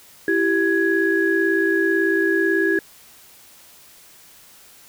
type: tone cluster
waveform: sine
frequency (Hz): 332.2 / 390.3 / 1669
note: E4 / G4 / G#6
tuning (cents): +13 / -8 / +8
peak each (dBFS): -20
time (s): 0.28-2.79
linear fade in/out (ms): 2
effects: tanh soft clip ceiling -6 dBFS + white hiss -48 dBFS RMS until 4.88 s